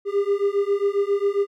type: beating tone pair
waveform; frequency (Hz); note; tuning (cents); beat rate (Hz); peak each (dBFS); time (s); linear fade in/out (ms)
triangle; 398.1 / 405.5; G4 / G#4; +27 / -41; 7.4; -20; 0.05-1.47; 50
effects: none